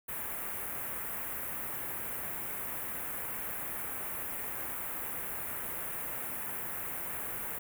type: band-stop noise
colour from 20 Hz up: white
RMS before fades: -38 dBFS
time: 0.08-7.59 s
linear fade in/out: 10 ms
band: 2200 to 11000 Hz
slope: 24 dB/octave
effects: none